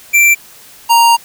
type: tone pair in turn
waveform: square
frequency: 2349 / 932.2 Hz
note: D7 / A#5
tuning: 0 / 0 cents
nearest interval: octave + major third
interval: 1600 cents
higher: first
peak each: -6 dBFS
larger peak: neither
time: 0.13-0.35 / 0.89-1.17 s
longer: second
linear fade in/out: 20 ms
effects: white hiss -39 dBFS RMS until 1.24 s